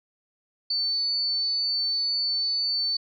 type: tone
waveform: sine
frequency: 4501 Hz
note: C#8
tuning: 26 cents sharp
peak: -23 dBFS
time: 0.7-2.97 s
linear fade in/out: 5 ms
effects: none